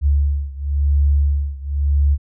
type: beating tone pair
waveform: sine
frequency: 71 / 71.95 Hz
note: C#2 / D2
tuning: +42 / -35 cents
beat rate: 0.95 Hz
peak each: -16 / -18 dBFS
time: 0.01-2.18 s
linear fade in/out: 50 ms
effects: none